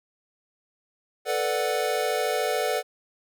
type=chord; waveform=square; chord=B minor seventh; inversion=third; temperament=equal; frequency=440 / 493.9 / 587.3 / 740 Hz; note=A4 / B4 / D5 / F#5; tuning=0 / 0 / 0 / 0 cents; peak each=-30 dBFS; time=1.25-2.83 s; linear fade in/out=50 ms; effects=none